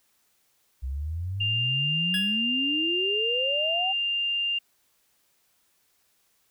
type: exponential sweep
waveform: sine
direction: up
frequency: 62.9 to 784 Hz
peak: -28 dBFS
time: 0.82-3.93 s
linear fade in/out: 20 ms
type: tone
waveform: sine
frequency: 2797 Hz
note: F7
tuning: 2 cents sharp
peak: -24 dBFS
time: 1.4-4.59 s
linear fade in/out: 10 ms
type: tone with exponential decay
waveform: 25% pulse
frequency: 1675 Hz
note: G#6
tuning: 14 cents sharp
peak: -23 dBFS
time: 2.14-2.44 s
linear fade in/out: 2 ms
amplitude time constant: 65 ms
effects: white hiss -68 dBFS RMS until 6.5 s